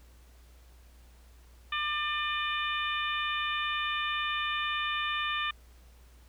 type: harmonic tone with a mistuned harmonic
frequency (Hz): 597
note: D5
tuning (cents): +28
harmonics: 2 / 3 / 4 / 5 / 6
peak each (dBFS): -33 / -35 / -36 / -37 / -38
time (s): 1.72-5.51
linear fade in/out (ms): 5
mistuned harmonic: 4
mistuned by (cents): +23
effects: added 60 Hz sine -53 dBFS peak until 6.28 s + pink hiss -63 dBFS RMS until 6.28 s